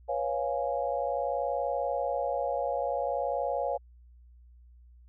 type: chord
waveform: sine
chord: C# dominant seventh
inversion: third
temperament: equal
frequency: 493.9 / 554.4 / 698.5 / 830.6 Hz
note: B4 / C#5 / E#5 / G#5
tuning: 0 / 0 / 0 / 0 cents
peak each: -35 / -31 / -33 / -35 dBFS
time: 0.08-3.78 s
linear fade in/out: 20 ms
effects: added 60 Hz sine -52 dBFS peak until 5.08 s